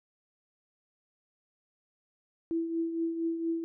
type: tone with tremolo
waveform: sine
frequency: 330.8 Hz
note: E4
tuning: 6 cents sharp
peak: -26 dBFS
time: 2.51-3.64 s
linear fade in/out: 0 ms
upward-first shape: triangle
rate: 4.3 Hz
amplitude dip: 60%
effects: none